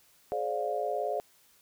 sine chord, D half-diminished seventh, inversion second, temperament just, 422.9 / 528.6 / 587.3 / 704.8 Hz, Ab4 / C5 / D5 / F5, +31 / +18 / 0 / +16 cents, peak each -35 / -36 / -34 / -33 dBFS, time 0.32-1.2 s, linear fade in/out 0 ms, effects white hiss -63 dBFS RMS until 1.61 s

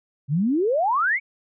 sine exponential sweep, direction up, 130.81 to 2304 Hz, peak -18 dBFS, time 0.28-1.2 s, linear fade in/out 50 ms, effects none

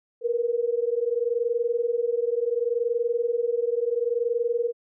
sine tone pair together, 463.4 / 484.1 Hz, A#4 / B4, -10 / -35 cents, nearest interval minor second, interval 75 cents, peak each -25 dBFS, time 0.21-4.73 s, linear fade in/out 50 ms, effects none

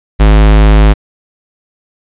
square tone, 52.4 Hz, G#1, 16 cents sharp, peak -3 dBFS, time 0.19-0.94 s, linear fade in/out 20 ms, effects resampled to 8000 Hz + 7-bit

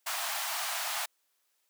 pink high-pass noise, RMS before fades -34 dBFS, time 0.06-1.06 s, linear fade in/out 10 ms, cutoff 640 Hz, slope 96 dB/octave, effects white hiss -75 dBFS RMS until 1.69 s + high-pass 400 Hz 12 dB/octave

